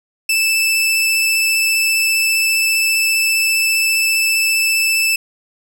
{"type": "tone with vibrato", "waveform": "sawtooth", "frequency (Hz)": 2637, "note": "E7", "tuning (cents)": 0, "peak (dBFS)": -10, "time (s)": [0.29, 5.16], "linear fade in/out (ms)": 5, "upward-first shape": "sine", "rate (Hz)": 15, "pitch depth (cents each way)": 10, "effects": []}